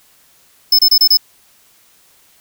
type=tone bursts; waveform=square; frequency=5220 Hz; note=E8; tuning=18 cents flat; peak=-7 dBFS; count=5; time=0.72-1.172 s; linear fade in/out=5 ms; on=68 ms; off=28 ms; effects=white hiss -51 dBFS RMS until 2.4 s